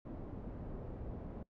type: low-pass noise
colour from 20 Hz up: pink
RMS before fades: -45 dBFS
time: 0.05-1.43 s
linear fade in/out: 5 ms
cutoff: 510 Hz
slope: 12 dB/octave
effects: noise-tail reverb RT60 0.1 s tail -21 dB re dry